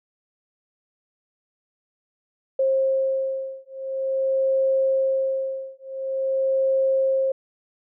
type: beating tone pair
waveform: sine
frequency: 533 / 533.47 Hz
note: C5 / C5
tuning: +32 / +33 cents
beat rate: 0.47 Hz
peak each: -23 dBFS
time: 2.59-7.32 s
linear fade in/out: 5 ms
effects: none